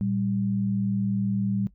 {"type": "tone pair together", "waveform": "sine", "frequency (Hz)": [116.13, 196], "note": ["A#2", "G3"], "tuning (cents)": [-6, 0], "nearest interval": "major sixth", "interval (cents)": 906, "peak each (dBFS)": [-29, -24], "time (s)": [0.01, 1.67], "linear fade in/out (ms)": 0, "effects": ["noise-tail reverb RT60 0.1 s tail -19 dB re dry", "added 50 Hz sine -54 dBFS peak until 1.74 s"]}